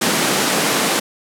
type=high-pass noise; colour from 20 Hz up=pink; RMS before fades=-17 dBFS; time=0.01-1 s; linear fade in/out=10 ms; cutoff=180 Hz; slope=24 dB/octave; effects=low-pass 12000 Hz 12 dB/octave